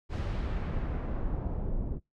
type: noise with low-pass filter sweep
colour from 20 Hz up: brown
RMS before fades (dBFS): -32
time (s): 0.09-2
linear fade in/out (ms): 50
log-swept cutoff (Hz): 5300 to 450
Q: 0.78
effects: noise-tail reverb RT60 0.2 s tail -26 dB re dry